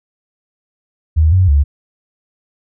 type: tone with pitch steps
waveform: sine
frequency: 78.8 / 92.8 / 71.5 Hz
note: D#2 / F#2 / D2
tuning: +23 / +6 / -46 cents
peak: -7 dBFS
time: 1.16-1.64 s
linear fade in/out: 20 ms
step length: 160 ms
effects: none